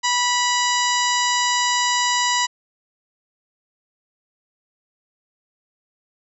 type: harmonic tone with a mistuned harmonic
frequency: 980 Hz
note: B5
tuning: 14 cents flat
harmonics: 1 / 2 / 3 / 4 / 5 / 6 / 7 / 8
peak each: -21 / -24 / -26 / -27 / -28 / -29 / -29 / -30 dBFS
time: 0.03-2.47 s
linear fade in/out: 20 ms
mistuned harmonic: 8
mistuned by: -64 cents
effects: none